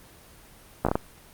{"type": "slowing click train", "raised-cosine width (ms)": 1, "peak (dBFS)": -8, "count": 5, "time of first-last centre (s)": [0.85, 0.955], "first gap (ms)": 15, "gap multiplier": 1.39, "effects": ["pink hiss -51 dBFS RMS until 1.33 s", "Opus 24 kbps"]}